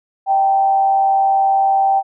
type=tone with frequency modulation; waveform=sine; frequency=780 Hz; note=G5; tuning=9 cents flat; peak=-11 dBFS; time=0.26-2.03 s; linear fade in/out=50 ms; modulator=141 Hz; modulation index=0.26; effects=none